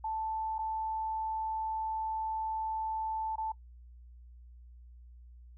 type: tone with dropouts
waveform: sine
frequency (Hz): 880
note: A5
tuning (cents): 0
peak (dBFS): -32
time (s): 0.04-3.52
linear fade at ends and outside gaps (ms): 5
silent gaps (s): 0.583-0.589 / 3.358-3.38
effects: noise-tail reverb RT60 0.1 s tail -19 dB re dry + added 60 Hz sine -50 dBFS peak until 5.57 s